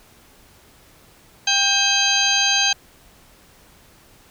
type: harmonic tone with a mistuned harmonic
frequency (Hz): 794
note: G5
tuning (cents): +22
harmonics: 1 / 2 / 3 / 4 / 5 / 6 / 8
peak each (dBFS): -26 / -25 / -23 / -22 / -23 / -23 / -22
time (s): 1.47-2.73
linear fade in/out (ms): 5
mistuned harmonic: 3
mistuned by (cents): +120
effects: pink hiss -51 dBFS RMS until 4.3 s